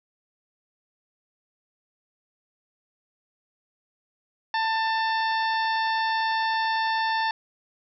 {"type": "harmonic tone", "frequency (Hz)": 891, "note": "A5", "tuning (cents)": 22, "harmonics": [1, 2, 3, 4, 5, 6], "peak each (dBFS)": [-24, -28, -38, -36, -37, -40], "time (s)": [4.54, 7.31], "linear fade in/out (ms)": 2, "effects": []}